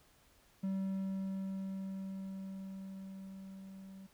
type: tone with level ramp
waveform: triangle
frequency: 192.3 Hz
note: G3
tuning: 33 cents flat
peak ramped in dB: -31 to -47 dBFS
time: 0.63-4.07 s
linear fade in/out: 10 ms
effects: pink hiss -67 dBFS RMS until 4.13 s

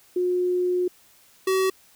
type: tone pair in turn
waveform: sine / square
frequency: 360 / 379.2 Hz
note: F#4 / F#4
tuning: -47 / +43 cents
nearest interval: minor second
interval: 90 cents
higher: second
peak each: -20 dBFS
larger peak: neither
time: 0.16-0.88 / 1.47-1.7 s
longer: first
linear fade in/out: 5 ms
effects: white hiss -56 dBFS RMS until 1.95 s

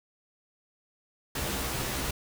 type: noise with comb filter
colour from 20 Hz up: pink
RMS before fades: -32 dBFS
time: 1.35-2.11 s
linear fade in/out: 5 ms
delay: 15 ms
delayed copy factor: +0.6
effects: none

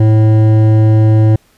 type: tone with hard clipping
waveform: sine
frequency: 109.1 Hz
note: A2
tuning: 14 cents flat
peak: -7 dBFS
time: 0-1.36 s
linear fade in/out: 5 ms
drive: 11 dB
effects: pink hiss -52 dBFS RMS until 1.57 s + resampled to 32000 Hz

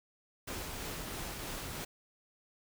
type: noise with tremolo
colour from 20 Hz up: pink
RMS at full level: -40 dBFS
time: 0.47-1.85 s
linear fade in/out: 10 ms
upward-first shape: triangle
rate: 3.1 Hz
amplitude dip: 25%
effects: none

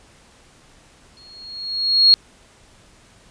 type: tone with exponential growth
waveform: sine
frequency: 4298 Hz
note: C8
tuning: 46 cents sharp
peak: -6 dBFS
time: 1.17-2.14 s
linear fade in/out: 0 ms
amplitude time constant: 210 ms
effects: pink hiss -51 dBFS RMS until 3.3 s + resampled to 22050 Hz

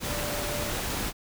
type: tone in noise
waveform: sine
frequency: 587.3 Hz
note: D5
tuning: in tune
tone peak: -35 dBFS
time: 0.06-0.74 s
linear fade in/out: 50 ms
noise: pink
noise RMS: -31 dBFS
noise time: 0-1.13 s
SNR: -7 dB
effects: none

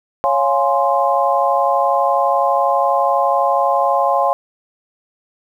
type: chord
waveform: sine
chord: Db major seventh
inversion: none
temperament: equal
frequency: 554.4 / 698.5 / 830.6 / 1046.5 Hz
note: Db5 / F5 / Ab5 / C6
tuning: 0 / 0 / 0 / 0 cents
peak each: -18 dBFS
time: 0.24-4.33 s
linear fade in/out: 0 ms
effects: 8-bit

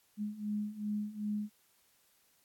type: beating tone pair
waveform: sine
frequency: 207.7 / 210.3 Hz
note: G#3 / G#3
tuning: 0 / +22 cents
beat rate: 2.6 Hz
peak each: -39 / -36 dBFS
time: 0.17-1.5 s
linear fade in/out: 50 ms
effects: white hiss -70 dBFS RMS until 2.44 s + AAC 64 kbps

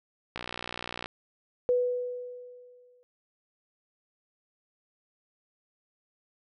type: click train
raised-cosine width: 0.3 ms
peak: -19 dBFS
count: 43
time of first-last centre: 0.36-1.059 s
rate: 60.1 Hz
type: tone with exponential decay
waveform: sine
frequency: 493.9 Hz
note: B4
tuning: in tune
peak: -20 dBFS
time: 1.69-3.03 s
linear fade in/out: 0 ms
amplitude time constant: 290 ms
effects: none

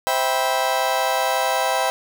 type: chord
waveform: 35% pulse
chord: C major seventh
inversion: none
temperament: just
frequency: 523.3 / 654.1 / 784.9 / 981.1 Hz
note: C5 / E5 / G5 / B5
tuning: 0 / -14 / +2 / -12 cents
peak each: -24 / -23 / -21 / -23 dBFS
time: 0.07-1.9 s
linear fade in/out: 0 ms
effects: none

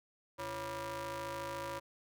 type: ring-modulated tone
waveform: sawtooth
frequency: 210.3 Hz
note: G#3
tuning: 22 cents sharp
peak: -32 dBFS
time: 0.38-1.8 s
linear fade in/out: 20 ms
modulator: 763 Hz
effects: none

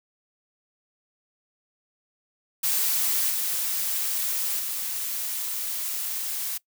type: noise with level steps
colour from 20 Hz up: blue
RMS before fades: -24 / -27 / -30 dBFS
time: 2.63-6.58 s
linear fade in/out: 10 ms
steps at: 3.3 / 4.59 s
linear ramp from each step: 2 ms
effects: noise-tail reverb RT60 0.1 s tail -21 dB re dry

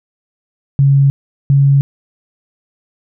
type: tone pair in turn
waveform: sine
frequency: 138.59 / 139.13 Hz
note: C#3 / C#3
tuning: 0 / +7 cents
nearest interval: unison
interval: 7 cents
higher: second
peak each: -6 dBFS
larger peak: neither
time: 0.79-1.1 / 1.5-1.81 s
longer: neither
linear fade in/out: 0 ms
effects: none

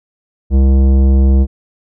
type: tone with tanh clipping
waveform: sine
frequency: 66.9 Hz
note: C2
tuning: 39 cents sharp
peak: -8 dBFS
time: 0.5-1.47 s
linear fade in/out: 50 ms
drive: 14 dB
effects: none

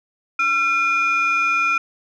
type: tone pair together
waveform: sine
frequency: 1358.7 / 2421 Hz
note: F6 / D#7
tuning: -48 / -48 cents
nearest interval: minor seventh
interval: 1000 cents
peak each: -17 dBFS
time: 0.39-1.78 s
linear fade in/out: 5 ms
effects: tanh soft clip ceiling -12 dBFS

